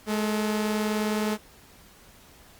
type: tone pair together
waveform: sawtooth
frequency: 212.1 / 443.5 Hz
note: G#3 / A4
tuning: +37 / +14 cents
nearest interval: octave + minor second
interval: 1277 cents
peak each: -21 / -30 dBFS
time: 0.06-1.38 s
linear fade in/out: 50 ms
effects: pink hiss -53 dBFS RMS until 2.59 s + Opus 48 kbps